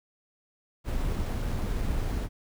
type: noise with sample-and-hold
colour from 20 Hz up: brown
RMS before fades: -29 dBFS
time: 0.84-2.29 s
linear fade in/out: 50 ms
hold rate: 11025 Hz
effects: none